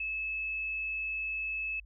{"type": "tone", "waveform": "sine", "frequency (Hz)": 2600, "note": "E7", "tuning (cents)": -24, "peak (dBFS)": -32, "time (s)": [0, 1.8], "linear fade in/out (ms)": 5, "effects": ["added 50 Hz sine -50 dBFS peak until 1.85 s"]}